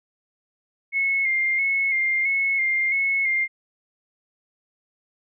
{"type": "tone with vibrato", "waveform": "sine", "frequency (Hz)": 2149, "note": "C7", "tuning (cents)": 46, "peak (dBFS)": -19, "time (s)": [0.92, 3.48], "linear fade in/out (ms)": 50, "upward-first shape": "square", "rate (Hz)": 1.5, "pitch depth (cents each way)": 33, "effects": []}